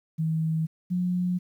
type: tone pair in turn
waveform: sine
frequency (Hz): 160 / 179.59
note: D#3 / F3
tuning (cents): +49 / +49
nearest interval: major second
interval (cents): 200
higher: second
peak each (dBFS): -23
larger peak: neither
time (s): 0.18-0.67 / 0.9-1.39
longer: neither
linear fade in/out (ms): 20
effects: 10-bit